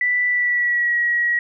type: tone with pitch glide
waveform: sine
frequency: 1975.5 to 1909.3 Hz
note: B6 to A#6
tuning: 0 to +41 cents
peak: -16 dBFS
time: 0.01-1.39 s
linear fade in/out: 2 ms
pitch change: -59 cents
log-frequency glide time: 0.28-0.96 s
effects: none